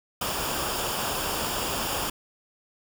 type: noise with comb filter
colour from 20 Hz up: pink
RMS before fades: -29 dBFS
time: 0.21-2.1 s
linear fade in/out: 5 ms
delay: 0.49 ms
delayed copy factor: -0.6
effects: none